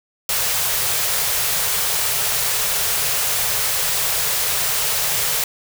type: band-stop noise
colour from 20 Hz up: white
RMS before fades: -20 dBFS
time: 0.29-5.44 s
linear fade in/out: 2 ms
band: 180 to 390 Hz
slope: 96 dB/octave
effects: none